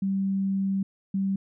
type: tone pair in turn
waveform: sine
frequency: 194.3 / 194.3 Hz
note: G3 / G3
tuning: -15 / -15 cents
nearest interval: unison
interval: 0 cents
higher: neither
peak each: -23 dBFS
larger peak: neither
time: 0.02-0.83 / 1.14-1.36 s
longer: first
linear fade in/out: 5 ms
effects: none